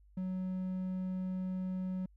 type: tone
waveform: triangle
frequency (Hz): 185.6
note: F#3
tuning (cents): +6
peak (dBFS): -32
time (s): 0.17-2.06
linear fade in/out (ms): 5
effects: added 50 Hz sine -59 dBFS peak until 2.16 s